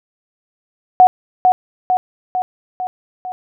sine tone with echo, 737 Hz, F#5, 7 cents flat, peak -3 dBFS, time 1-1.07 s, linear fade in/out 0 ms, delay 450 ms, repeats 5, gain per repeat -4 dB, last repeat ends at 3.32 s, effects none

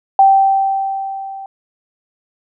sine tone with level ramp, 779 Hz, G5, 11 cents flat, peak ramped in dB -4 to -27 dBFS, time 0.19-1.46 s, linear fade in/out 2 ms, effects none

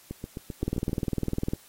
two click trains, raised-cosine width 3 ms, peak -21 / -14 dBFS, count 7 / 19, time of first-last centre 0.11-0.894 / 0.63-1.535 s, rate 7.65 / 19.9 Hz, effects white hiss -55 dBFS RMS until 1.68 s + AAC 48 kbps

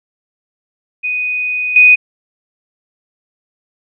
sine tone with level steps, 2489 Hz, D#7, in tune, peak -15 / -3 dBFS, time 1.03-1.96 s, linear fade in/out 20 ms, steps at 1.76 s, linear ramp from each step 2 ms, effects none

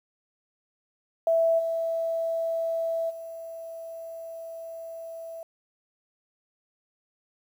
sine tone with level steps, 659.3 Hz, E5, in tune, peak -19 / -25 / -36 dBFS, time 1.27-5.43 s, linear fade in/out 2 ms, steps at 1.58 / 3.09 s, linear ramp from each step 20 ms, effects 9-bit

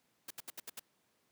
white noise bursts, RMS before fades -44 dBFS, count 6, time 0.28-0.796 s, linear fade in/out 5 ms, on 26 ms, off 72 ms, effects pink hiss -75 dBFS RMS until 1.31 s + high-pass 150 Hz 12 dB/octave

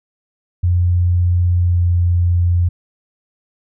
sine tone with pitch glide, 88.4 to 87.54 Hz, F2 to F2, +22 to +5 cents, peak -11 dBFS, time 0.63-2.69 s, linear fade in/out 10 ms, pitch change -17 cents, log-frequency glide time 1.59-1.82 s, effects none

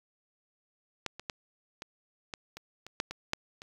clicks, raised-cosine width 0.2 ms, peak -15 / -25 / -17 / -23 / -20 / -26 / -27 / -12 / -21 / -11 / -28 dBFS, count 11, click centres 1.063 / 1.196 / 1.298 / 1.821 / 2.338 / 2.57 / 2.866 / 3.001 / 3.11 / 3.334 / 3.619 s, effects 8-bit

